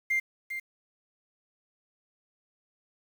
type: tone with echo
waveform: sine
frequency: 2101 Hz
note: C7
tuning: 7 cents sharp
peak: -22 dBFS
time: 0.1-0.2 s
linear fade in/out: 10 ms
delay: 400 ms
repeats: 1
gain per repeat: -10 dB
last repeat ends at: 0.6 s
effects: tanh soft clip ceiling -22 dBFS + 8-bit